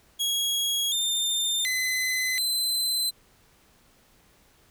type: tone with pitch steps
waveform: sawtooth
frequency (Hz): 3312 / 3607 / 2028 / 4059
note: G#7 / A7 / B6 / B7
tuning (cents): -5 / +42 / +45 / +47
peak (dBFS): -21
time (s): 0.19-3.11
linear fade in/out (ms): 20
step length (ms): 730
effects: pink hiss -60 dBFS RMS until 4.7 s